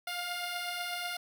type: beating tone pair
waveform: 10% pulse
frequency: 700 / 708.1 Hz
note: F5 / F5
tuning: +4 / +24 cents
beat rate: 8.1 Hz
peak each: -33 / -27 dBFS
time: 0.07-1.17 s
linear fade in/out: 5 ms
effects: none